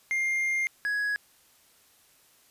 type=tone pair in turn; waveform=triangle; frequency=2113 / 1669.8 Hz; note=C7 / G#6; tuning=+16 / +9 cents; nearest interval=major third; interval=407 cents; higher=first; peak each=-23 / -24 dBFS; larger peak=first; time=0.11-0.67 / 0.85-1.16 s; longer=first; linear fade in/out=0 ms; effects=white hiss -61 dBFS RMS until 2.5 s + resampled to 32000 Hz